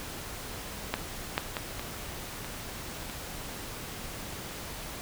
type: clicks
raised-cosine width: 0.3 ms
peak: -11 / -10 / -15 / -20 / -23 / -24 dBFS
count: 6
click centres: 0.94 / 1.379 / 1.568 / 1.795 / 2.446 / 3.098 s
effects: pink hiss -40 dBFS RMS until 5.01 s